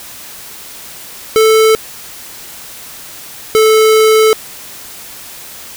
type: tone pair in turn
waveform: square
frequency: 439.6 / 436.8 Hz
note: A4 / A4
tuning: -2 / -13 cents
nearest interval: unison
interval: 11 cents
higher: first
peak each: -6 dBFS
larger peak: neither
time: 1.36-1.75 / 3.55-4.33 s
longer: second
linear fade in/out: 0 ms
effects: white hiss -31 dBFS RMS until 5.76 s